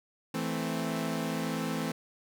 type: chord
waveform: sawtooth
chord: A minor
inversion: second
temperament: equal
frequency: 164.81 / 220 / 261.6 Hz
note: E3 / A3 / C4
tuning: 0 / 0 / 0 cents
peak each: -31 dBFS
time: 0.34-1.92 s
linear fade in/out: 5 ms
effects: none